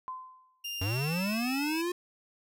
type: tone with exponential decay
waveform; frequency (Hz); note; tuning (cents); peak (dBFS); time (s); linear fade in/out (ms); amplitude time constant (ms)
sine; 1029; C6; -29; -33; 0.08-0.64; 0; 120
type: tone with pitch glide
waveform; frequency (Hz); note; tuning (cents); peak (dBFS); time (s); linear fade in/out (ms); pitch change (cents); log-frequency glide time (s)
30% pulse; 2800 to 2597; F7 to E7; +4 to -26; -32; 0.64-1.82; 10; -130; 0.78-1.36
type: linear sweep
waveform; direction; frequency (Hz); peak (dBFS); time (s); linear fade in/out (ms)
square; up; 89.2 to 360; -30; 0.81-1.92; 5
effects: none